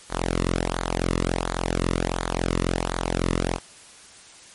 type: tone with flanger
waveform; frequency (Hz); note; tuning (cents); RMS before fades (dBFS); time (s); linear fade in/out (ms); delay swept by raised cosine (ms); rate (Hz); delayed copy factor
sawtooth; 43.65; F1; 0; -25; 0.09-3.6; 50; 0.36 to 1.3; 1.4; -0.75
effects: white hiss -47 dBFS RMS until 4.54 s + MP3 48 kbps